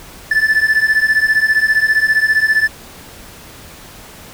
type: beating tone pair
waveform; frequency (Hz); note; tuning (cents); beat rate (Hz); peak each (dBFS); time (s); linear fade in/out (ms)
triangle; 1742 / 1757; A6 / A6; -18 / -3; 15; -13 / -11; 0.31-2.68; 5
effects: pink hiss -37 dBFS RMS until 4.33 s